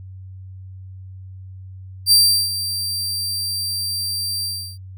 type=tone with ADSR envelope; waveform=sawtooth; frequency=4699 Hz; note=D8; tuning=in tune; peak=-6 dBFS; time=2.06-4.78 s; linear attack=59 ms; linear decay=370 ms; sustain=-13 dB; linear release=340 ms; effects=added 94 Hz sine -34 dBFS peak until 4.97 s